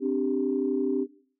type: chord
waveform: sine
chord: C suspended second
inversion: none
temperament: equal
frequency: 261.6 / 293.7 / 392 Hz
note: C4 / D4 / G4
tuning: 0 / 0 / 0 cents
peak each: -27 / -28 / -27 dBFS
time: 0-1.07 s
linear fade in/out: 50 ms
effects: noise-tail reverb RT60 0.5 s tail -19 dB re dry + tanh soft clip ceiling -14 dBFS